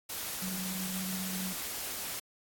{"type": "tone in noise", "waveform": "sine", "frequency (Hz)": 186.8, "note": "F#3", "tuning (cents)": 17, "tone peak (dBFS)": -37, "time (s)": [0.42, 1.53], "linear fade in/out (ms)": 10, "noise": "white", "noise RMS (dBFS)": -38, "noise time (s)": [0.09, 2.2], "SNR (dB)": -2, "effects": ["AAC 64 kbps"]}